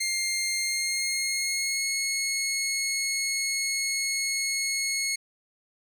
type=tone with pitch glide; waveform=15% pulse; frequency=2115 to 2177 Hz; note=C7 to C#7; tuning=+18 to -32 cents; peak=-19 dBFS; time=0-5.16 s; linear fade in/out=10 ms; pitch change=+50 cents; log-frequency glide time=0.59-1.86 s; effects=none